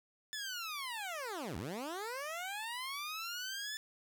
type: linear two-way sweep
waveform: 15% pulse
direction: down then up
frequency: 1755 to 71.5 to 1755 Hz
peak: -33 dBFS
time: 0.33-3.77 s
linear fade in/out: 0 ms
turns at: 1.57 s
effects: none